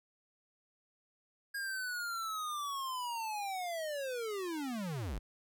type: linear sweep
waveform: square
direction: down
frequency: 1635 to 37.61 Hz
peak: -37 dBFS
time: 1.54-5.19 s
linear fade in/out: 10 ms
effects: none